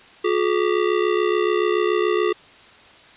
square ring-modulated tone, 392 Hz, G4, in tune, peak -15 dBFS, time 0.24-2.33 s, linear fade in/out 10 ms, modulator 33.5 Hz, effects white hiss -47 dBFS RMS until 3.16 s + resampled to 8000 Hz

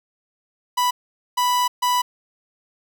45% pulse tone bursts at uneven times, 987.8 Hz, B5, in tune, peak -17 dBFS, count 3, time 0.77-0.91 / 1.37-1.68 / 1.82-2.02 s, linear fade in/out 10 ms, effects none

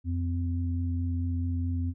sine tone pair together, 87 / 256.4 Hz, F2 / C4, -6 / -35 cents, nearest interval octave + perfect fifth, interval 1871 cents, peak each -27 / -34 dBFS, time 0.04-1.94 s, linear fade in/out 50 ms, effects none

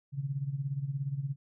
sine tone with tremolo, 138.59 Hz, C#3, in tune, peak -28 dBFS, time 0.12-1.36 s, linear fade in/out 50 ms, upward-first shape sine, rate 17 Hz, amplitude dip 75%, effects none

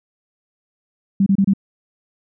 sine tone bursts, 196 Hz, G3, in tune, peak -11 dBFS, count 4, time 1.2-1.536 s, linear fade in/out 5 ms, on 63 ms, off 28 ms, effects none

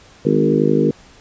harmonic tone with a mistuned harmonic, 51.6 Hz, G#1, 10 cents flat, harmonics 3 / 4 / 5 / 6 / 7 / 8 / 9, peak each -20 / -20 / -20 / -20 / -20 / -20 / -20 dBFS, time 0.25-0.91 s, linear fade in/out 5 ms, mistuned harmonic 5, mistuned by -16 cents, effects pink hiss -46 dBFS RMS until 1.2 s + resampled to 16000 Hz

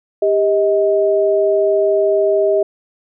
sine tone pair together, 397.7 / 631.3 Hz, G4 / D#5, +25 / +25 cents, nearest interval minor sixth, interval 800 cents, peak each -14 dBFS, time 0.22-2.63 s, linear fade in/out 5 ms, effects none

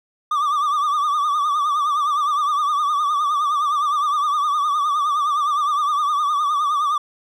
triangle tone with vibrato, 1180 Hz, D6, 8 cents sharp, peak -15 dBFS, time 0.31-6.98 s, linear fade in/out 5 ms, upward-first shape triangle, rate 9.7 Hz, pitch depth 100 cents each way, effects none

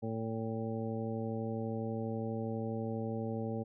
harmonic tone, 112.2 Hz, A2, 34 cents sharp, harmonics 1 / 2 / 3 / 4 / 5 / 7, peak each -39 / -38 / -45 / -41 / -44 / -47 dBFS, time 0.02-3.64 s, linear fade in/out 20 ms, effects none

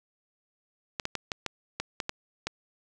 clicks, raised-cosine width 0.2 ms, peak -13 dBFS, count 9, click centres 0.998 / 1.054 / 1.153 / 1.318 / 1.463 / 1.8 / 2.002 / 2.094 / 2.47 s, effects 8-bit

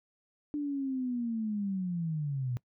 sine linear sweep, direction down, 297.3 to 119.2 Hz, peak -30 dBFS, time 0.54-2.57 s, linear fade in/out 0 ms, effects noise-tail reverb RT60 0.1 s tail -22 dB re dry

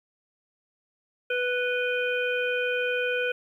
harmonic tone with a mistuned harmonic, 493.9 Hz, B4, in tune, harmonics 1 / 3 / 5 / 6, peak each -27 / -29 / -31 / -38 dBFS, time 1.3-3.32 s, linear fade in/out 5 ms, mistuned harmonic 6, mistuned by +80 cents, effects 10-bit

